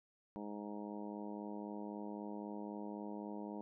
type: harmonic tone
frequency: 103.83 Hz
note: G#2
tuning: in tune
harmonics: 2 / 3 / 4 / 5 / 6 / 7 / 8 / 9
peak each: -46 / -48 / -52 / -54 / -55 / -57 / -57 / -54 dBFS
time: 0.36-3.61 s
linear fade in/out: 0 ms
effects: none